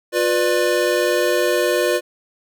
square chord, B diminished, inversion second, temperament just, 355.6 / 493.9 / 592.7 Hz, F4 / B4 / D5, +31 / 0 / +16 cents, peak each -21 dBFS, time 0.12-2.01 s, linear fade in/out 50 ms, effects none

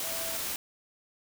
sine tone in noise, 659.3 Hz, E5, in tune, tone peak -41 dBFS, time 0.04-0.37 s, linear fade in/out 2 ms, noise white, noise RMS -34 dBFS, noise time 0-0.56 s, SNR -10 dB, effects none

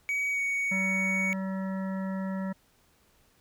triangle tone with pitch glide, 2263 to 2236 Hz, C#7 to C#7, +35 to +14 cents, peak -25 dBFS, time 0.09-1.33 s, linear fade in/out 0 ms, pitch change -21 cents, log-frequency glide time 0.32-0.39 s
harmonic tone, 191 Hz, G3, 45 cents flat, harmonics 1 / 3 / 5 / 7 / 9 / 10, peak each -30 / -40 / -44 / -47 / -49 / -50 dBFS, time 0.71-2.53 s, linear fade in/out 10 ms
effects pink hiss -65 dBFS RMS until 3.4 s

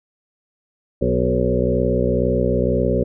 harmonic tone with a mistuned harmonic, 62 Hz, B1, 7 cents sharp, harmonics 1 / 2 / 3 / 4 / 6 / 7 / 8 / 9, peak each -24 / -24 / -24 / -24 / -24 / -24 / -24 / -24 dBFS, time 1.01-3.04 s, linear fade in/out 10 ms, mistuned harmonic 8, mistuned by +17 cents, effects none

